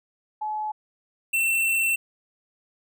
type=tone pair in turn; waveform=sine / square; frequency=855 / 2693 Hz; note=A5 / E7; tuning=-50 / +36 cents; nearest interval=octave + minor sixth; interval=1986 cents; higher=second; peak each=-26 / -21 dBFS; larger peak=second; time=0.41-0.72 / 1.33-1.96 s; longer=second; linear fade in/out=10 ms; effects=none